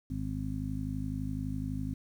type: harmonic tone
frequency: 51.91 Hz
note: G#1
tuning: in tune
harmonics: 1 / 2 / 3 / 4 / 5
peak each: -39 / -38 / -39 / -43 / -37 dBFS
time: 0.1-1.94 s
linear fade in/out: 5 ms
effects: 10-bit